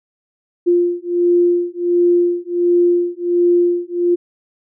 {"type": "beating tone pair", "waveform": "sine", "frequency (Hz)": [349.2, 350.6], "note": ["F4", "F4"], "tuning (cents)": [0, 7], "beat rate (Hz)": 1.4, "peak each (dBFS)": -15, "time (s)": [0.66, 4.16], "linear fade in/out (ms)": 20, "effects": []}